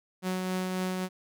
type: tone with tremolo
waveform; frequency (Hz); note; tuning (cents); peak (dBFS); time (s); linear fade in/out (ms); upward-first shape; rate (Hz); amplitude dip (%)
sawtooth; 185; F#3; 0; -24; 0.22-1.09; 50; triangle; 3.7; 30
effects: none